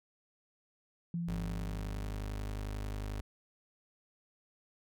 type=tone with exponential decay; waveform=sine; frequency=170.6 Hz; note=F3; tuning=40 cents flat; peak=-32 dBFS; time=1.14-3.21 s; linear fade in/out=2 ms; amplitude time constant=450 ms
type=tone; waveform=30% pulse; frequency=51.2 Hz; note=G#1; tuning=24 cents flat; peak=-34 dBFS; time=1.28-3.21 s; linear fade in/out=5 ms
effects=none